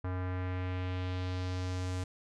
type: tone with low-pass filter sweep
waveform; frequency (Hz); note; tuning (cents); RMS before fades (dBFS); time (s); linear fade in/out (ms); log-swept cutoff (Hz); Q
square; 91.6; F#2; -17; -35; 0.04-2.04; 5; 1400 to 8100; 1.5
effects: none